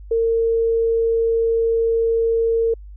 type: tone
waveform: sine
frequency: 456.7 Hz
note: A#4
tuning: 36 cents flat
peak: -15 dBFS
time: 0.11-2.74 s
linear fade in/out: 5 ms
effects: added 50 Hz sine -35 dBFS peak until 2.96 s